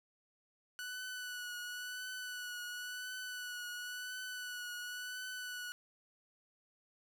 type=tone with vibrato; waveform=sawtooth; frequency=1480 Hz; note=F#6; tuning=in tune; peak=-38 dBFS; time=0.79-5.72 s; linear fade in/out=0 ms; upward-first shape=triangle; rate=0.95 Hz; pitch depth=33 cents each way; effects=none